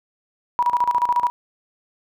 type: tone with tremolo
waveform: sine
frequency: 970 Hz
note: B5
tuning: 31 cents flat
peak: -14 dBFS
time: 0.59-1.3 s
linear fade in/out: 0 ms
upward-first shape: square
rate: 14 Hz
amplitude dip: 75%
effects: none